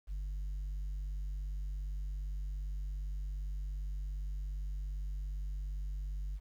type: tone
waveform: sine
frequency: 48.7 Hz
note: G1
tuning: 11 cents flat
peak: -33 dBFS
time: 0.07-6.4 s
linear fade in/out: 50 ms
effects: tanh soft clip ceiling -35 dBFS + 11-bit